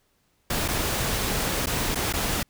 pink noise with dropouts, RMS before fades -26 dBFS, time 0.5-2.43 s, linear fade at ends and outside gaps 5 ms, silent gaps 0.68-0.684 / 1.66-1.669 / 1.948-1.955 / 2.127-2.136 s, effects pink hiss -68 dBFS RMS until 2.49 s

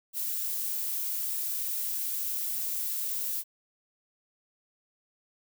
violet noise, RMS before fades -32 dBFS, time 0.13-3.44 s, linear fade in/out 50 ms, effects none

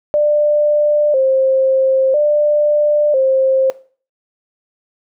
sine tone with vibrato, 561 Hz, C#5, 21 cents sharp, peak -10 dBFS, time 0.14-3.7 s, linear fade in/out 0 ms, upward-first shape square, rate 0.5 Hz, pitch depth 100 cents each way, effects noise-tail reverb RT60 0.4 s tail -18 dB re dry

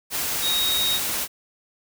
sine tone in noise, 3764 Hz, A#7, 16 cents sharp, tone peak -21 dBFS, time 0.41-1 s, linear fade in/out 50 ms, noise white, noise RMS -26 dBFS, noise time 0.1-1.28 s, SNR +2 dB, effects none

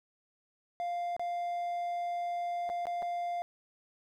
triangle tone with dropouts, 698.5 Hz, F5, in tune, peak -30 dBFS, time 0.8-3.42 s, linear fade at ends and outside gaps 0 ms, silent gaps 1.165-1.195 / 2.692-2.699 / 2.855-2.869 / 3.022-3.027 s, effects none

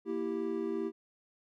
triangle chord, E diminished, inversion second, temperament equal, 233.1 / 329.6 / 392 Hz, Bb3 / E4 / G4, 0 / 0 / 0 cents, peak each -37 / -34 / -33 dBFS, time 0.05-0.92 s, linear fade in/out 50 ms, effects none

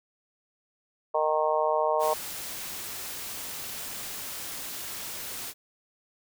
harmonic tone, 154.6 Hz, D#3, 11 cents flat, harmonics 3 / 4 / 5 / 6 / 7, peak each -30 / -26 / -31 / -29 / -31 dBFS, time 1.14-2.14 s, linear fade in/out 10 ms
white noise, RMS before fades -37 dBFS, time 1.99-5.54 s, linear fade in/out 50 ms
effects none

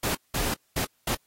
pink noise bursts at uneven times, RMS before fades -28 dBFS, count 4, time 0.03-0.15 / 0.34-0.54 / 0.76-0.85 / 1.07-1.15 s, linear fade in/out 5 ms, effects white hiss -69 dBFS RMS until 1.26 s + AAC 48 kbps

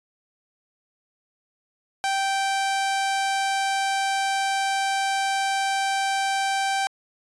sawtooth tone, 781 Hz, G5, 7 cents flat, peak -18 dBFS, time 2.04-6.87 s, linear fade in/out 0 ms, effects resampled to 22050 Hz

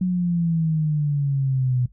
sine exponential sweep, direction down, 185 to 123.47 Hz, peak -18 dBFS, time 0.01-1.86 s, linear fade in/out 5 ms, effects noise-tail reverb RT60 0.1 s tail -17 dB re dry + added 50 Hz sine -48 dBFS peak until 1.92 s

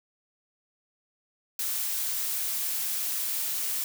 blue noise, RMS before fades -30 dBFS, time 1.59-3.84 s, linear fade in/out 2 ms, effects none

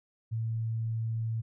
sine tone, 112.9 Hz, A2, 45 cents sharp, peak -29 dBFS, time 0.31-1.42 s, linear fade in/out 20 ms, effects none

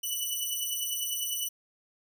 10% pulse beating tone pair, 2960 / 2970 Hz, F#7 / F#7, 0 / +6 cents, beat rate 10 Hz, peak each -26 / -24 dBFS, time 0.03-1.49 s, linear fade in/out 10 ms, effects none

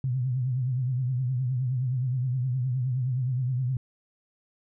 sine tone with vibrato, 127.3 Hz, C3, 47 cents flat, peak -24 dBFS, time 0.04-3.77 s, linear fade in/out 2 ms, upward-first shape triangle, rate 9.6 Hz, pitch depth 110 cents each way, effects none

